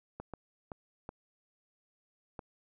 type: clicks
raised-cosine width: 1 ms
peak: -27 dBFS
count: 5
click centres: 0.2 / 0.337 / 0.718 / 1.091 / 2.392 s
effects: none